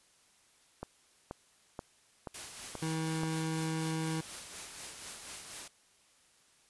click train, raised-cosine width 1 ms, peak -25 dBFS, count 6, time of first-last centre 0.83-3.234 s, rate 2.08 Hz
white noise with tremolo, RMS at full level -43 dBFS, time 2.34-5.68 s, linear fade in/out 5 ms, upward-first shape sine, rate 4.1 Hz, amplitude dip 40%
25% pulse tone, 160 Hz, D#3, 49 cents sharp, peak -29 dBFS, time 2.82-4.21 s, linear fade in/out 5 ms
effects white hiss -66 dBFS RMS until 6.69 s + resampled to 24000 Hz

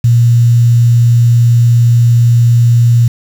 sine tone with quantisation, 118.7 Hz, A#2, 32 cents sharp, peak -4 dBFS, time 0.04-3.08 s, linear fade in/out 5 ms, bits 5, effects none

